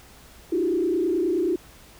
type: tone with frequency modulation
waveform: sine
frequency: 350 Hz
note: F4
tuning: 4 cents sharp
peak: -20 dBFS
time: 0.52-1.56 s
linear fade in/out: 5 ms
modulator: 29.4 Hz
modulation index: 1.3
effects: added 60 Hz sine -55 dBFS peak until 1.99 s + pink hiss -50 dBFS RMS until 1.99 s